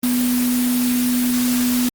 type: tone in noise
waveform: sine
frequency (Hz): 246.9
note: B3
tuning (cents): 0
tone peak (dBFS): -16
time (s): 0.03-1.89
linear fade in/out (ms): 5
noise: white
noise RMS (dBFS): -25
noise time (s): 0.03-1.89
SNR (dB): +6
effects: Opus 24 kbps